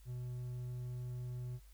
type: tone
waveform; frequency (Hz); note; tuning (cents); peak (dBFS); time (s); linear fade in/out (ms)
triangle; 123.9; B2; +6; -38; 0.05-1.6; 50
effects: added 50 Hz sine -56 dBFS peak until 1.73 s + white hiss -69 dBFS RMS until 1.73 s